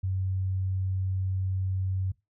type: tone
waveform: sine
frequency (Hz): 94.4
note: F#2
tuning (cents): +35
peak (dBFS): -26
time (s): 0.03-2.12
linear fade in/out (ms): 10
effects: noise-tail reverb RT60 0.2 s tail -19 dB re dry